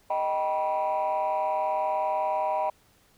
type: chord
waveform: sine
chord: Eb augmented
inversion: none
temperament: just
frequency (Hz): 622.3 / 777.8 / 972.3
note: Eb5 / G5 / B5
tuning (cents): 0 / -14 / -27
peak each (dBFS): -27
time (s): 0.1-2.7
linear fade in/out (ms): 5
effects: tanh soft clip ceiling -20 dBFS + pink hiss -62 dBFS RMS until 3.17 s